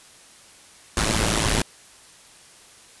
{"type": "noise with amplitude modulation", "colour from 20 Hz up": "pink", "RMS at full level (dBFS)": -18, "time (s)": [0.97, 1.62], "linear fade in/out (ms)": 2, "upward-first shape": "sine", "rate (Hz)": 109, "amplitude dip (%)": 80, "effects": ["white hiss -49 dBFS RMS until 3 s", "resampled to 24000 Hz"]}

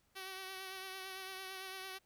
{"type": "tone with vibrato", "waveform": "5% pulse", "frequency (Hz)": 379.7, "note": "F#4", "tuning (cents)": 45, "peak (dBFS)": -33, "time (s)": [0.15, 1.99], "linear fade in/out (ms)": 20, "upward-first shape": "triangle", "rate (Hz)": 8.9, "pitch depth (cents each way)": 32, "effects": ["pink hiss -75 dBFS RMS until 2.05 s"]}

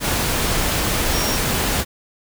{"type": "tone in noise", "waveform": "sine", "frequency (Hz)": 5588, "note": "F8", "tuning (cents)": 0, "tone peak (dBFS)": -26, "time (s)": [1.11, 1.39], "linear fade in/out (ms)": 50, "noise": "pink", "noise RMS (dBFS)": -20, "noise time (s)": [0, 1.85], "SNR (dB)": -9, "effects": []}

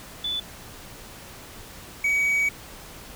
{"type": "tone pair in turn", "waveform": ["sine", "triangle"], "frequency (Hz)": [3481, 2265], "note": ["A7", "C#7"], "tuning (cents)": [-19, 37], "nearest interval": "perfect fifth", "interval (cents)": 744, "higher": "first", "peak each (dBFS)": [-25, -18], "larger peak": "second", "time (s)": [[0.24, 0.4], [2.04, 2.49]], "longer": "second", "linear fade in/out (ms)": 5, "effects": ["pink hiss -43 dBFS RMS until 3.15 s"]}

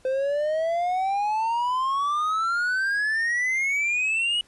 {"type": "exponential sweep", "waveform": "triangle", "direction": "up", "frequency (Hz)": [515, 2936], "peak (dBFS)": -20, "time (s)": [0.05, 4.41], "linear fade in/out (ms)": 2, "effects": ["pink hiss -58 dBFS RMS until 4.47 s", "resampled to 24000 Hz"]}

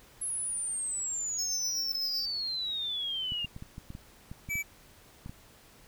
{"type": "exponential sweep", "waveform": "sine", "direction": "down", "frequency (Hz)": [10910, 2784], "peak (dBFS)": -31, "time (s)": [0.21, 3.46], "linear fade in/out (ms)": 10}
{"type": "tone with tremolo", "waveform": "square", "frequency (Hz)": 5290, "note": "E8", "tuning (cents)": 5, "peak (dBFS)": -32, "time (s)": [1.38, 2.26], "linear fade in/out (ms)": 10, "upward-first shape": "sine", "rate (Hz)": 7.9, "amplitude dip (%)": 55}
{"type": "clicks", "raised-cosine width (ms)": 5, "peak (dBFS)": -29, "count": 12, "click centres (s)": [3.321, 3.446, 3.564, 3.624, 3.781, 3.904, 3.951, 4.315, 4.489, 4.555, 5.261, 5.295]}
{"type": "tone", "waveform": "square", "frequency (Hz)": 2303, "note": "D7", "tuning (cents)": -34, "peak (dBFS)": -31, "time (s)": [4.49, 4.63], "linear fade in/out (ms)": 20}
{"effects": ["pink hiss -57 dBFS RMS until 5.87 s"]}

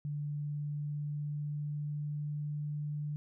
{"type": "tone with pitch glide", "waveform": "sine", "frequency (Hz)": [146.83, 148.28], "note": ["D3", "D3"], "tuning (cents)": [0, 17], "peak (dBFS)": -34, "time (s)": [0.05, 3.16], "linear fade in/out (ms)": 0, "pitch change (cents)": 17, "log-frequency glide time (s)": [0.33, 2.66], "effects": []}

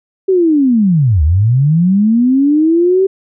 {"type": "linear two-way sweep", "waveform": "sine", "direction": "down then up", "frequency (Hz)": [390, 71.2, 390], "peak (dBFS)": -7, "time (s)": [0.28, 3.07], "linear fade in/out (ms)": 10, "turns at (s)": 1.23, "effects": []}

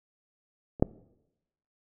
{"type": "clicks", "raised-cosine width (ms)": 2, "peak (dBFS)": [-27, -6], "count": 2, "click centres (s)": [0.798, 0.825], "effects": ["noise-tail reverb RT60 0.9 s tail -22 dB re dry"]}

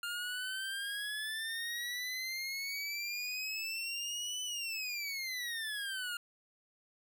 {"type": "exponential two-way sweep", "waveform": "25% pulse", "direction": "up then down", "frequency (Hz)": [1402, 3015, 1402], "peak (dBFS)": -33, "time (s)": [0.03, 6.17], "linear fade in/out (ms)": 2, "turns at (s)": 4.43, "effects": []}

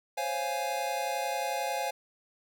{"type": "chord", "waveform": "square", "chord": "Db major seventh", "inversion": "third", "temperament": "equal", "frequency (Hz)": [523.3, 554.4, 698.5, 830.6], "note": ["C5", "Db5", "F5", "Ab5"], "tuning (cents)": [0, 0, 0, 0], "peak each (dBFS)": [-38, -39, -36, -34], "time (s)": [0.17, 1.91], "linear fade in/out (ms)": 10, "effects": []}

